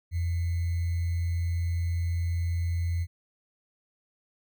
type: tone with sample-and-hold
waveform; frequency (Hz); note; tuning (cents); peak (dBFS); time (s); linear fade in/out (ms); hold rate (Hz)
sine; 85.3; F2; -40; -25; 0.11-3.07; 50; 2100
effects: none